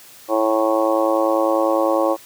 harmonic tone, 110 Hz, A2, in tune, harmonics 3 / 4 / 5 / 6 / 7 / 8 / 9 / 10, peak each -21 / -29 / -18 / -28 / -25 / -28 / -29 / -25 dBFS, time 0.28-2.17 s, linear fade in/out 50 ms, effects white hiss -44 dBFS RMS until 2.25 s + high-pass 60 Hz 12 dB/octave

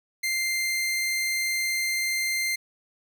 sawtooth tone, 2093 Hz, C7, in tune, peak -21 dBFS, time 0.23-2.56 s, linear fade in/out 10 ms, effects none

